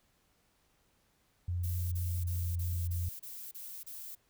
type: tone with pitch glide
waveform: sine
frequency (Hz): 88.1 to 86.79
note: F2 to F2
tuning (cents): +16 to -10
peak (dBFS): -31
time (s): 1.48-3.09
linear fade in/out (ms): 5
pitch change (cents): -26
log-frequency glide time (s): 1.99-2.51
type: noise bursts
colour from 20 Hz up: violet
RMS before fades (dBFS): -45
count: 8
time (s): 1.63-4.153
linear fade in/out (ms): 10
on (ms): 290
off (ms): 29
effects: pink hiss -72 dBFS RMS until 4.29 s